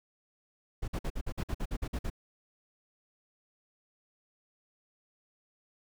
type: noise bursts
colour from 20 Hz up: brown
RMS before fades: -33 dBFS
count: 12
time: 0.82-2.101 s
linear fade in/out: 10 ms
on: 60 ms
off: 51 ms
effects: none